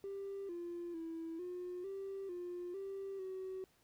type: tone with pitch steps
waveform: triangle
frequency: 394.6 / 345.8 / 328.1 / 358.6 / 390.3 / 353.8 / 390.7 / 376.9 Hz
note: G4 / F4 / E4 / F4 / G4 / F4 / G4 / F#4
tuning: +11 / -17 / -8 / +46 / -8 / +23 / -6 / +32 cents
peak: -38 dBFS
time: 0.04-3.64 s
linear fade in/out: 0 ms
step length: 450 ms
effects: tanh soft clip ceiling -38 dBFS + pink hiss -72 dBFS RMS until 3.83 s